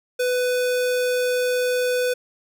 square tone, 498.3 Hz, B4, 15 cents sharp, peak -20 dBFS, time 0.19-2.14 s, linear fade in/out 10 ms, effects none

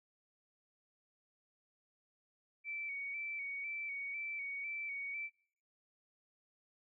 sine tone with vibrato, 2283 Hz, D7, 50 cents flat, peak -39 dBFS, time 2.64-5.3 s, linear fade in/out 50 ms, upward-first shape square, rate 2 Hz, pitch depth 34 cents each way, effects noise-tail reverb RT60 0.6 s tail -25 dB re dry

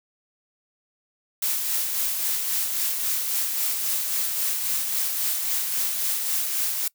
blue noise with tremolo, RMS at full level -24 dBFS, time 1.42-6.88 s, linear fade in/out 5 ms, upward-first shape sine, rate 3.7 Hz, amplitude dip 35%, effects noise-tail reverb RT60 0.1 s tail -23 dB re dry

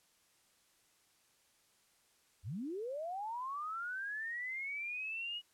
sine linear sweep, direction up, 69.3 to 2922 Hz, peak -38 dBFS, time 2.43-5.42 s, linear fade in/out 50 ms, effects white hiss -71 dBFS RMS until 5.53 s + low-pass 11000 Hz 12 dB/octave

